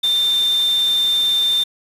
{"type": "tone in noise", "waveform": "sine", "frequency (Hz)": 3589, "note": "A7", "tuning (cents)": 34, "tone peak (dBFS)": -14, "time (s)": [0.03, 1.64], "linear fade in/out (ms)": 10, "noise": "white", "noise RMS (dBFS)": -32, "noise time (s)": [0.03, 1.64], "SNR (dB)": 15, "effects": ["resampled to 32000 Hz"]}